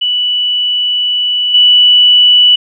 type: tone with level steps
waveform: sine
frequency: 2960 Hz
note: F#7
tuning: in tune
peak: -10 / -3 dBFS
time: 0.01-2.56 s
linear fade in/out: 10 ms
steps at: 1.54 s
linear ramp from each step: 5 ms
effects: none

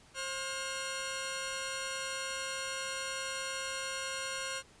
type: tone pair together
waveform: 10% pulse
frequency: 533 / 1424.8 Hz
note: C5 / F6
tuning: +32 / +34 cents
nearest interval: octave + perfect fourth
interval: 1702 cents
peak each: -30 / -31 dBFS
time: 0.14-4.63 s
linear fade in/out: 50 ms
effects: pink hiss -60 dBFS RMS until 4.8 s + resampled to 22050 Hz

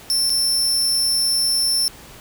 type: tone with dropouts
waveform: sawtooth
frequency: 5370 Hz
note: E8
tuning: 31 cents sharp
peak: -14 dBFS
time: 0.1-1.88 s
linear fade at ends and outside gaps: 0 ms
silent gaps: 0.296-0.302 s
effects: pink hiss -42 dBFS RMS until 2.2 s

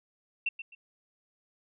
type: tone with echo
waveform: sine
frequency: 2700 Hz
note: E7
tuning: 41 cents sharp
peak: -26 dBFS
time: 0.46-0.49 s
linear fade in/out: 5 ms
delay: 130 ms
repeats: 2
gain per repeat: -11 dB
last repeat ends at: 0.75 s
effects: none

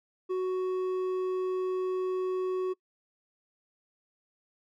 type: tone with hard clipping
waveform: sine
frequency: 371 Hz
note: F#4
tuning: 5 cents sharp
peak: -29 dBFS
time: 0.29-2.74 s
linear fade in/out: 20 ms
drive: 5 dB
effects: noise-tail reverb RT60 0.1 s tail -24 dB re dry

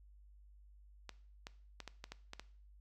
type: clicks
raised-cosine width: 0.2 ms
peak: -28 dBFS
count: 8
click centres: 1.093 / 1.469 / 1.803 / 1.877 / 2.041 / 2.12 / 2.334 / 2.396 s
effects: noise-tail reverb RT60 0.5 s tail -18 dB re dry + added 50 Hz sine -58 dBFS peak until 2.8 s

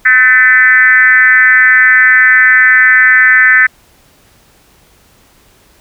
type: tone with frequency modulation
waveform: sine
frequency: 1772 Hz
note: A6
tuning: 12 cents sharp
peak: -3 dBFS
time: 0.05-3.67 s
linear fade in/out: 10 ms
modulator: 242 Hz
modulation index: 1.2
effects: pink hiss -47 dBFS RMS until 5.8 s

